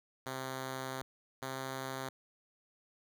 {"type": "tone pair in turn", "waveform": "5% pulse", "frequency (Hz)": [131.5, 132.41], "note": ["C3", "C3"], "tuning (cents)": [9, 21], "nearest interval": "unison", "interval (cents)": 12, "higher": "second", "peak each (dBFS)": -27, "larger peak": "neither", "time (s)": [[0.26, 1.02], [1.42, 2.09]], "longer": "first", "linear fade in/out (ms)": 2, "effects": []}